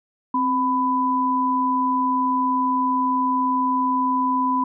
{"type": "tone pair together", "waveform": "sine", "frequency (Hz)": [261.6, 997.4], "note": ["C4", "B5"], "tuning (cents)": [0, 17], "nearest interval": "octave + major seventh", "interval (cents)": 2317, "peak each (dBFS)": [-23, -19], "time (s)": [0.34, 4.64], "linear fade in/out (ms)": 5, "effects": []}